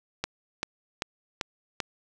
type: click train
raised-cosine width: 0.2 ms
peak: -11 dBFS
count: 5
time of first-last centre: 0.24-1.802 s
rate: 2.56 Hz
effects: none

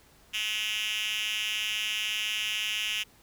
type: tone with high-pass filter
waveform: 5% pulse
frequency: 214 Hz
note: A3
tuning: 48 cents flat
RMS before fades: -31 dBFS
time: 0.33-3.04 s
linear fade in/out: 20 ms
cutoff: 2900 Hz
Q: 5.2
effects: pink hiss -59 dBFS RMS until 3.22 s

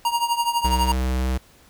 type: tone with tremolo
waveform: square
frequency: 941 Hz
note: A#5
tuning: 16 cents sharp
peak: -17 dBFS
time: 0.05-0.92 s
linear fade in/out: 2 ms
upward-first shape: triangle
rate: 12 Hz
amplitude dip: 85%
type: tone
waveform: square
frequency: 64.1 Hz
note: C2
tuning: 35 cents flat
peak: -21 dBFS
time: 0.64-1.38 s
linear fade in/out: 10 ms
effects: pink hiss -53 dBFS RMS until 1.69 s

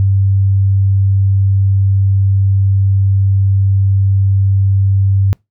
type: tone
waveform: sine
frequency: 97.6 Hz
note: G2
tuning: 7 cents flat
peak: -8 dBFS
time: 0-5.33 s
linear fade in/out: 0 ms
effects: noise-tail reverb RT60 0.2 s tail -26 dB re dry

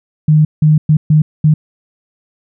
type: tone bursts at uneven times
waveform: sine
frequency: 153.4 Hz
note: D#3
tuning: 24 cents flat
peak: -5 dBFS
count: 5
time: 0.28-0.45 / 0.62-0.78 / 0.89-0.97 / 1.1-1.22 / 1.44-1.54 s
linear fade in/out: 5 ms
effects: none

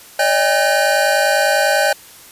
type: tone cluster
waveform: square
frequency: 570 / 620 / 804 / 1527 Hz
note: C#5 / D#5 / G5 / G6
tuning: +48 / -6 / +44 / -46 cents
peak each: -19 dBFS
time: 0.19-1.93 s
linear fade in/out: 5 ms
effects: white hiss -41 dBFS RMS until 2.31 s + resampled to 32000 Hz

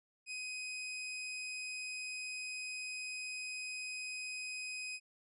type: tone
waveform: sawtooth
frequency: 2509 Hz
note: D#7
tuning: 14 cents sharp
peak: -37 dBFS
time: 0.26-5 s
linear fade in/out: 50 ms
effects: resampled to 24000 Hz

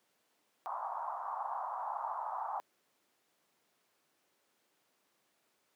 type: band-pass noise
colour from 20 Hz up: white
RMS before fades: -39 dBFS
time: 0.66-2.6 s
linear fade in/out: 0 ms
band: 720 to 1100 Hz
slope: 48 dB/octave
effects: pink hiss -75 dBFS RMS until 5.75 s + high-pass 300 Hz 12 dB/octave

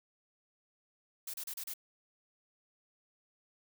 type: noise bursts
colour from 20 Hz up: blue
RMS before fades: -41 dBFS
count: 5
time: 1.27-1.738 s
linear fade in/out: 5 ms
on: 68 ms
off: 32 ms
effects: none

